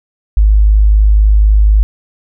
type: tone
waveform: sine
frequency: 52 Hz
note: G#1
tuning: 3 cents sharp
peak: -4 dBFS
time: 0.37-1.83 s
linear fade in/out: 0 ms
effects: none

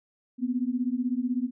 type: beating tone pair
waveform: sine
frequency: 240.9 / 256.9 Hz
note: B3 / C4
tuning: -43 / -32 cents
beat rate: 16 Hz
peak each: -28 dBFS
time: 0.38-1.51 s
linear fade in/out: 50 ms
effects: none

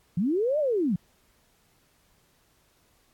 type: linear two-way sweep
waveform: sine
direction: up then down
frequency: 155.56 to 626 to 157.3 Hz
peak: -22 dBFS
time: 0.17-0.96 s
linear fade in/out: 5 ms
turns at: 0.59 s
effects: pink hiss -65 dBFS RMS until 3.13 s + AAC 64 kbps

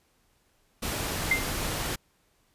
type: noise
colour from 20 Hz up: pink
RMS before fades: -31 dBFS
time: 0.82-1.96 s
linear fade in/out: 10 ms
type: tone with exponential decay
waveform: sine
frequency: 2093 Hz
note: C7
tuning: in tune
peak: -17 dBFS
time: 1.31-1.48 s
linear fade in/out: 5 ms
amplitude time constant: 36 ms
effects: pink hiss -68 dBFS RMS until 2.54 s + resampled to 32000 Hz

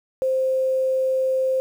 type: tone with quantisation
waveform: sine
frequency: 523.3 Hz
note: C5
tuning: in tune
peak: -18 dBFS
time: 0.22-1.6 s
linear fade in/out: 0 ms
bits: 8
effects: none

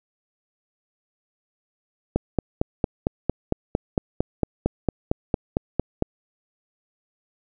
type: click train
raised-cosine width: 2 ms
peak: -6 dBFS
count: 18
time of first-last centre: 2.16-6.024 s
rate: 4.4 Hz
effects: none

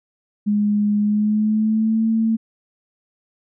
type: tone with pitch glide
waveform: sine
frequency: 207.5 to 223.7 Hz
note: G#3 to A3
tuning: -1 to +29 cents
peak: -15 dBFS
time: 0.46-2.37 s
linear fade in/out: 20 ms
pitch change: +130 cents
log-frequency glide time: 1-2.06 s
effects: none

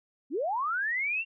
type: linear sweep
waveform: sine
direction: up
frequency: 234.4 to 2775 Hz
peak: -27 dBFS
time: 0.3-1.25 s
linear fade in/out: 50 ms
effects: none

